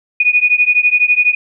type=beating tone pair; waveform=sine; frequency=2462 / 2474 Hz; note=D#7 / D#7; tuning=-19 / -10 cents; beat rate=12 Hz; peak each=-12 dBFS; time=0.2-1.35 s; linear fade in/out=5 ms; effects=none